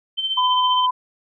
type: tone with tremolo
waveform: sine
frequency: 3100 Hz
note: G7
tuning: 20 cents flat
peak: -18 dBFS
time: 0.17-0.87 s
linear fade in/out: 20 ms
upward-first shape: sine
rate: 15 Hz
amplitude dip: 60%
type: tone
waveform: sine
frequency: 1005 Hz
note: B5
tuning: 30 cents sharp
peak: -16 dBFS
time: 0.37-0.91 s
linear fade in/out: 10 ms
effects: none